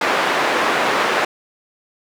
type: band-pass noise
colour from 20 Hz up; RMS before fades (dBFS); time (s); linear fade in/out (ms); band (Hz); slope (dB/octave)
white; -18; 0.01-1.25; 5; 330 to 1600; 12
effects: none